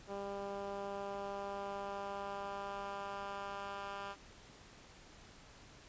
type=tone with band-pass filter sweep; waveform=10% pulse; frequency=199.2 Hz; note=G3; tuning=28 cents sharp; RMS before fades=-43 dBFS; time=0.07-4.16 s; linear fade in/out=50 ms; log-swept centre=470 to 1500 Hz; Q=0.92; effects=pink hiss -58 dBFS RMS until 5.88 s + resampled to 16000 Hz

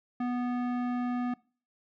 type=tone with low-pass filter; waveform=square; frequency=245.8 Hz; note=B3; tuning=8 cents flat; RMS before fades=-31 dBFS; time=0.2-1.34 s; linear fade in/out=5 ms; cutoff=1500 Hz; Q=0.91; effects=noise-tail reverb RT60 0.4 s tail -23 dB re dry

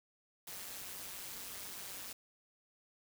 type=noise with amplitude modulation; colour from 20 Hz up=white; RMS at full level=-43 dBFS; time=0.47-2.13 s; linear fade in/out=5 ms; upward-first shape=sine; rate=192 Hz; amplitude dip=75%; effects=none

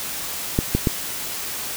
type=clicks; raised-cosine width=3 ms; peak=-4 dBFS; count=3; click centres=0.589 / 0.75 / 0.872 s; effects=white hiss -29 dBFS RMS until 1.76 s

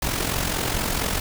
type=noise with amplitude modulation; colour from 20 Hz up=pink; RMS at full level=-22 dBFS; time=0.02-1.2 s; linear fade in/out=5 ms; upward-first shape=sine; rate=44.3 Hz; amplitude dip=60%; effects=none

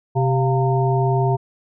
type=harmonic tone with a mistuned harmonic; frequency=130.5 Hz; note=C3; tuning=4 cents flat; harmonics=1 / 3 / 5 / 7; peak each=-17 / -22 / -24 / -25 dBFS; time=0.15-1.37 s; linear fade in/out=20 ms; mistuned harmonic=5; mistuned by=+110 cents; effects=none

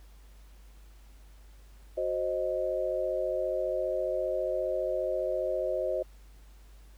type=chord; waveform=sine; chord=C diminished; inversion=second; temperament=equal with one note detuned; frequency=370 / 527.5 / 622.3 Hz; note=Gb4 / C5 / Eb5; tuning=0 / +14 / 0 cents; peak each=-35 / -31 / -31 dBFS; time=1.97-6.03 s; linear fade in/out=10 ms; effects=added 50 Hz sine -50 dBFS peak until 6.97 s + pink hiss -63 dBFS RMS until 6.97 s

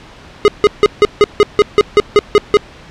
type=tone bursts; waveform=square; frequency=415.7 Hz; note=G#4; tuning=2 cents sharp; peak=-4 dBFS; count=12; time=0.45-2.57 s; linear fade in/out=0 ms; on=30 ms; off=160 ms; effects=pink hiss -37 dBFS RMS until 2.9 s + low-pass 4000 Hz 12 dB/octave

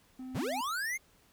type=tone; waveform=triangle; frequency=257.6 Hz; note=C4; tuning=27 cents flat; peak=-38 dBFS; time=0.19-0.61 s; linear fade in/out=5 ms
type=linear sweep; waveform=square; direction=up; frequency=52.4 to 2179 Hz; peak=-33 dBFS; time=0.34-0.98 s; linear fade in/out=20 ms
effects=pink hiss -65 dBFS RMS until 1.32 s

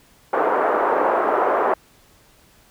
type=band-pass noise; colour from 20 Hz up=pink; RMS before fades=-19 dBFS; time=0.33-1.74 s; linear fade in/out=5 ms; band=400 to 1300 Hz; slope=24 dB/octave; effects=pink hiss -54 dBFS RMS until 2.7 s

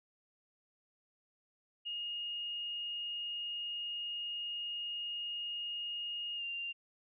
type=tone with pitch glide; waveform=sine; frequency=2855 to 2787 Hz; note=F7 to F7; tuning=+37 to -4 cents; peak=-37 dBFS; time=1.85-6.73 s; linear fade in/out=20 ms; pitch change=-41 cents; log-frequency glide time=6.36-6.43 s; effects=none

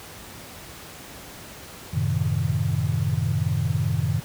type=chord; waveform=sine; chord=F# diminished seventh; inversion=none; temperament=equal; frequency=92.5 / 110 / 130.81 / 155.56 Hz; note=F#2 / A2 / C3 / Eb3; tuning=0 / 0 / 0 / 0 cents; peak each=-26 dBFS; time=1.93-4.2 s; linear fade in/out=10 ms; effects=pink hiss -41 dBFS RMS until 4.24 s + high-pass 60 Hz 12 dB/octave

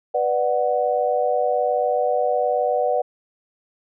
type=chord; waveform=sine; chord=B minor; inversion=none; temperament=just; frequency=493.9 / 592.7 / 740.8 Hz; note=B4 / D5 / F#5; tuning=0 / +16 / +2 cents; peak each=-22 dBFS; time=0.14-3.02 s; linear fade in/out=10 ms; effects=none

